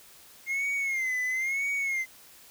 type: tone with vibrato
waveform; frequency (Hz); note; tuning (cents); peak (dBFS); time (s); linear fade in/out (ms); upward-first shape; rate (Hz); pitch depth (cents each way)
triangle; 2120; C7; +22; -25; 0.46-2.06; 50; sine; 1; 100
effects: white hiss -53 dBFS RMS until 2.5 s